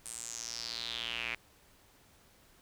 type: tone with band-pass filter sweep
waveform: square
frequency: 58.27 Hz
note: A#1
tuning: in tune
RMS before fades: -40 dBFS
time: 0.05-1.35 s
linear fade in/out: 5 ms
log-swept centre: 9100 to 2300 Hz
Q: 5.2
effects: pink hiss -63 dBFS RMS until 2.61 s